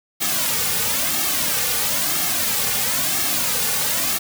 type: noise with flanger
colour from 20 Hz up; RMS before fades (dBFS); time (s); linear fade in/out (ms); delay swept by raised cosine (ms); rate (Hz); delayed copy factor
white; -21; 0.2-4.19; 20; 2 to 3.1; 1; -0.7
effects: none